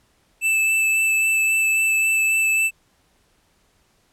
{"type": "tone with vibrato", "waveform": "square", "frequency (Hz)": 2637, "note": "E7", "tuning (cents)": 0, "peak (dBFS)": -17, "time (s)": [0.41, 2.71], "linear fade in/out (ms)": 50, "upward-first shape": "sine", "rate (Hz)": 3.7, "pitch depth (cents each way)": 10, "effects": ["pink hiss -62 dBFS RMS until 4.12 s", "low-pass 12000 Hz 12 dB/octave"]}